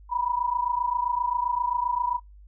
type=tone pair together; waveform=sine; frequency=960.2 / 987.8 Hz; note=B5 / B5; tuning=-49 / 0 cents; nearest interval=unison; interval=49 cents; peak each=-26 dBFS; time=0.09-2.2 s; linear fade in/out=50 ms; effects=noise-tail reverb RT60 0.2 s tail -24 dB re dry + added 50 Hz sine -46 dBFS peak until 2.47 s